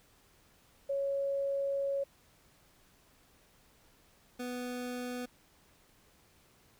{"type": "tone pair in turn", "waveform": ["sine", "25% pulse"], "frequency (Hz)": [554.4, 247.5], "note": ["C#5", "B3"], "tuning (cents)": [0, 4], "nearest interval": "octave + major second", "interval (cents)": 1396, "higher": "first", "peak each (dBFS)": [-30, -33], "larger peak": "first", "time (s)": [[0.89, 2.04], [4.39, 5.26]], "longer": "first", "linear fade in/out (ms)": 10, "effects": ["pink hiss -65 dBFS RMS until 6.79 s"]}